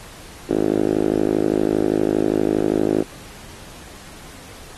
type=tone with band-pass filter; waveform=5% pulse; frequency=52.5 Hz; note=G#1; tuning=19 cents sharp; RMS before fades=-19 dBFS; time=0.49-3.03 s; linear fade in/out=10 ms; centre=340 Hz; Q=2.9; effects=pink hiss -41 dBFS RMS until 4.77 s + AAC 32 kbps